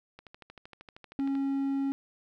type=click train; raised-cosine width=0.3 ms; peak=-31 dBFS; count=16; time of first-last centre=0.19-1.353 s; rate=12.9 Hz
type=tone; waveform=triangle; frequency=274.3 Hz; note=C#4; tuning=18 cents flat; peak=-25 dBFS; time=1.19-1.92 s; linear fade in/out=0 ms
effects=none